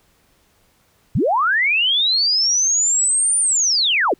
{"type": "linear two-way sweep", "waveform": "sine", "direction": "up then down", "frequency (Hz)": [75, 9320, 261], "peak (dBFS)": -14, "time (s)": [1.15, 4.14], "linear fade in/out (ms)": 5, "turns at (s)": 3.39, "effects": ["pink hiss -59 dBFS RMS until 4.19 s"]}